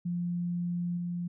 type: tone with level steps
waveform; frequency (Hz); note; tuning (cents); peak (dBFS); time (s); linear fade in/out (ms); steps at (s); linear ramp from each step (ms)
sine; 174.61; F3; 0; -29 / -31; 0.05-1.28; 10; 0.97; 5
effects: none